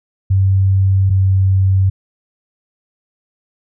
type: tone pair in turn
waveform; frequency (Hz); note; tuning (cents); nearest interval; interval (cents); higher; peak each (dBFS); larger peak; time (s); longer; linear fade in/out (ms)
sine; 96.2 / 95.54; G2 / G2; -32 / -44; unison; 12; first; -9; neither; 0.3-1.1 / 1.1-1.9; neither; 10
effects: none